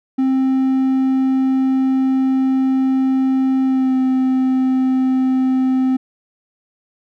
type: tone with pitch glide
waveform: triangle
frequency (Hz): 263.7 to 259.9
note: C4 to C4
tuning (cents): +14 to -11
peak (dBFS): -11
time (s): 0.18-5.97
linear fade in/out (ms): 10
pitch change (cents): -25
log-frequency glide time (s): 3.65-3.95
effects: none